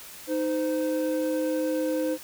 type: tone pair together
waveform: triangle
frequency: 311.1 / 515.3 Hz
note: D#4 / C5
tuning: 0 / -27 cents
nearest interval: major sixth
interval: 873 cents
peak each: -25 dBFS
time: 0.27-2.18 s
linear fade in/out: 50 ms
effects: white hiss -44 dBFS RMS until 2.23 s